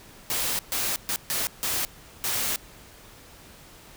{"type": "noise bursts at uneven times", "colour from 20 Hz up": "white", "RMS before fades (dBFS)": -27, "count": 6, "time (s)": [[0.3, 0.59], [0.72, 0.96], [1.09, 1.16], [1.3, 1.47], [1.63, 1.85], [2.24, 2.56]], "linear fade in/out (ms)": 0, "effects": ["pink hiss -49 dBFS RMS until 3.96 s"]}